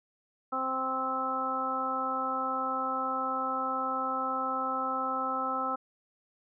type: harmonic tone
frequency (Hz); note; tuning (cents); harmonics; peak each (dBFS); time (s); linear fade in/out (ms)
261.6; C4; 0; 1 / 2 / 3 / 4 / 5; -39 / -38 / -36 / -37 / -31; 0.52-5.76; 10
effects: none